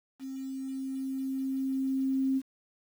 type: tone with level ramp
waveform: sine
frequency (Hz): 266.4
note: C4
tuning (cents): +31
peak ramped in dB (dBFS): -36 to -24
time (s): 0.19-2.42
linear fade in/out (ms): 50
effects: 9-bit